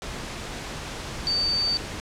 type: tone in noise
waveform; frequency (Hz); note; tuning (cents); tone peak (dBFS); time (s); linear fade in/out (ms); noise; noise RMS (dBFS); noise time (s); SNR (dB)
sine; 4591; D8; -40; -21; 1.27-1.77; 0; pink; -34; 0.02-2; +10
effects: low-pass 7000 Hz 12 dB/octave